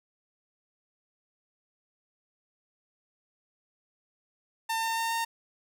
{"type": "tone with pitch steps", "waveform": "sawtooth", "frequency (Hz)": [901, 906.2, 911.5, 916.7], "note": ["A5", "A#5", "A#5", "A#5"], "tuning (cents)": [41, -49, -39, -29], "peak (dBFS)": -24, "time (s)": [4.69, 5.25], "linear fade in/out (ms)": 10, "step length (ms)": 140, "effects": []}